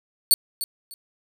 15% pulse tone with echo, 4435 Hz, C#8, in tune, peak -6 dBFS, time 0.31-0.34 s, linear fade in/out 0 ms, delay 300 ms, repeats 2, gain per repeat -13 dB, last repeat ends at 0.94 s, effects none

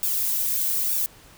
violet noise with flanger, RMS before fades -24 dBFS, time 0.03-1.06 s, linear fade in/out 0 ms, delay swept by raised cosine 0.97 to 3.97 ms, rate 1.1 Hz, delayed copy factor -0.95, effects pink hiss -50 dBFS RMS until 1.37 s

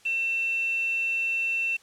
sine tone with quantisation, 2690 Hz, E7, 34 cents sharp, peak -24 dBFS, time 0.05-1.77 s, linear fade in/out 10 ms, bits 7, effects white hiss -57 dBFS RMS until 1.82 s + low-pass 8000 Hz 12 dB/octave

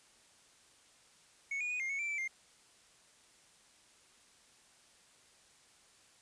triangle tone with pitch steps, 2213 / 2450 / 2477 / 2119 / 2209 / 2343 / 2321 / 2110 Hz, C#7 / D#7 / D#7 / C7 / C#7 / D7 / D7 / C7, -3 / -27 / -8 / +21 / -7 / -5 / -21 / +14 cents, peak -33 dBFS, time 1.51-2.278 s, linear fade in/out 5 ms, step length 96 ms, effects white hiss -64 dBFS RMS until 6.21 s + resampled to 22050 Hz

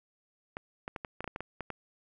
clicks, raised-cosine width 0.5 ms, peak -22 dBFS, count 11, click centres 0.569 / 0.879 / 0.962 / 1.048 / 1.206 / 1.243 / 1.277 / 1.361 / 1.406 / 1.607 / 1.703 s, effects none

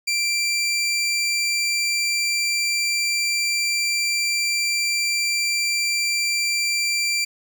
20% pulse tone, 2355 Hz, D7, 4 cents sharp, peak -15 dBFS, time 0.07-7.25 s, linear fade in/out 10 ms, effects none

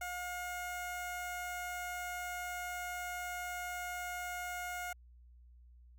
15% pulse tone with notch filter, 716 Hz, F5, 43 cents sharp, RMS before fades -41 dBFS, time 0.01-4.93 s, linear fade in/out 5 ms, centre 3300 Hz, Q 1.8, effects added 60 Hz sine -56 dBFS peak until 5.98 s

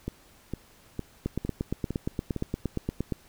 two click trains, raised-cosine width 3 ms, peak -18 / -15 dBFS, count 6 / 17, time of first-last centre 0.08-2.363 / 1.26-3.123 s, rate 2.19 / 8.59 Hz, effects pink hiss -57 dBFS RMS until 3.28 s

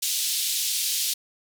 pink band-pass noise, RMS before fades -26 dBFS, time 0.02-1.14 s, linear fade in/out 10 ms, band 3300 to 16000 Hz, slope 24 dB/octave, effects none

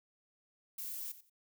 violet noise with echo, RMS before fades -42 dBFS, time 0.78-1.12 s, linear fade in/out 5 ms, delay 89 ms, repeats 2, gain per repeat -14 dB, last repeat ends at 1.298 s, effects none

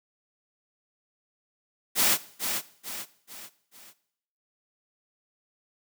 white noise with echo, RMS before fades -22 dBFS, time 1.95-2.18 s, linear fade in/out 50 ms, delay 440 ms, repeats 4, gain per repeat -7 dB, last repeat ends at 3.94 s, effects noise-tail reverb RT60 0.7 s tail -18 dB re dry + high-pass 150 Hz 12 dB/octave

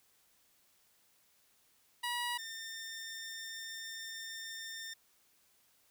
15% pulse tone pair in turn, 965 / 1806.5 Hz, B5 / A6, -40 / +45 cents, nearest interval major seventh, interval 1085 cents, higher second, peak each -28 / -36 dBFS, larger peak first, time 2.03-2.38 / 2.38-4.94 s, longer second, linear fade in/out 10 ms, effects white hiss -70 dBFS RMS until 5.9 s

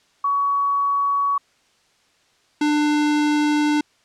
sine / square tone pair in turn, 1125 / 298 Hz, C#6 / D4, +25 / +25 cents, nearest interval octave + major seventh, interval 2300 cents, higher first, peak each -17 dBFS, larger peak neither, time 0.24-1.38 / 2.61-3.81 s, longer second, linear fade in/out 5 ms, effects white hiss -60 dBFS RMS until 4.04 s + low-pass 6000 Hz 12 dB/octave

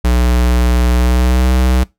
square tone with pitch glide, 60.9 to 63.27 Hz, B1 to B1, -24 to +43 cents, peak -10 dBFS, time 0.04-1.84 s, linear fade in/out 10 ms, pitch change +67 cents, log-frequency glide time 0.91-1.49 s, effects noise-tail reverb RT60 0.2 s tail -22 dB re dry

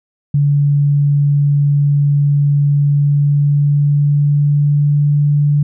sine tone with pitch glide, 143.7 to 145.87 Hz, D3 to D3, -37 to -11 cents, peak -9 dBFS, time 0.34-5.63 s, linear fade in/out 5 ms, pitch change +26 cents, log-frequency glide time 2.76-5.1 s, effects none

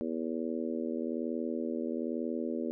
harmonic tone, 81.1 Hz, E2, 28 cents flat, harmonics 3 / 4 / 5 / 6 / 7, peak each -35 / -37 / -39 / -41 / -42 dBFS, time 0.01-2.71 s, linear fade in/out 0 ms, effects none

